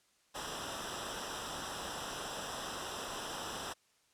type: noise with comb filter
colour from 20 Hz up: pink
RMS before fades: -41 dBFS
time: 0.34-3.74 s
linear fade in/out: 20 ms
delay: 0.45 ms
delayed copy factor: -0.8
effects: white hiss -71 dBFS RMS until 4.13 s + low-pass 9000 Hz 12 dB/octave